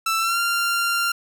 sawtooth tone with pitch glide, 1327 to 1387.4 Hz, E6 to F6, +11 to -12 cents, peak -16 dBFS, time 0.06-1.12 s, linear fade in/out 5 ms, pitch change +77 cents, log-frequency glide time 0.18-0.39 s, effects none

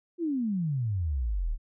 sine exponential sweep, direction down, 358.2 to 33.86 Hz, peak -26 dBFS, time 0.18-1.58 s, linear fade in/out 50 ms, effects none

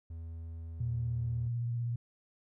triangle tone, 82.2 Hz, E2, 4 cents flat, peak -38 dBFS, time 0.1-1.48 s, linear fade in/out 5 ms
sine tone with vibrato, 118.7 Hz, A#2, 32 cents sharp, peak -31 dBFS, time 0.8-1.96 s, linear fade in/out 5 ms, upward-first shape square, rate 16 Hz, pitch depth 20 cents each way
effects none

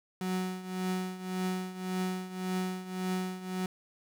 35% pulse tone with tremolo, 185 Hz, F#3, in tune, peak -27 dBFS, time 0.21-3.66 s, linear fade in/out 2 ms, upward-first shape triangle, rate 1.8 Hz, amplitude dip 80%, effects none

